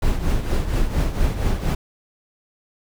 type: noise with tremolo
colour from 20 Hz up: brown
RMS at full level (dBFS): -17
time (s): 0.02-1.75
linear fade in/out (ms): 5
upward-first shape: triangle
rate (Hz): 4.3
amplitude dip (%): 70
effects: none